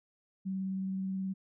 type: tone with vibrato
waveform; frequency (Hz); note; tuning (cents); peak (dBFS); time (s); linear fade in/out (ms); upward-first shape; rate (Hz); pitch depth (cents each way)
sine; 190.7; G3; -47; -32; 0.45-1.34; 20; square; 19; 10
effects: none